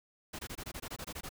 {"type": "noise bursts", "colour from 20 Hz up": "pink", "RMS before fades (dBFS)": -42, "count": 12, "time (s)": [0.33, 1.292], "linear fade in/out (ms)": 10, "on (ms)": 60, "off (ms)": 22, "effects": []}